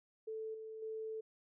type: tone with level steps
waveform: sine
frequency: 440 Hz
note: A4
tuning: in tune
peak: -40 / -45 / -40 dBFS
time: 0.27-1.21 s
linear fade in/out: 10 ms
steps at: 0.54 / 0.82 s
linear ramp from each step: 5 ms
effects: none